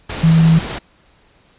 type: tone in noise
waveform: sine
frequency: 162.7 Hz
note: E3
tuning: 22 cents flat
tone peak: -7 dBFS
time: 0.23-0.59 s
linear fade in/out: 10 ms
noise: pink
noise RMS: -25 dBFS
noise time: 0.09-0.79 s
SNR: +15 dB
effects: pink hiss -53 dBFS RMS until 1.58 s + resampled to 8000 Hz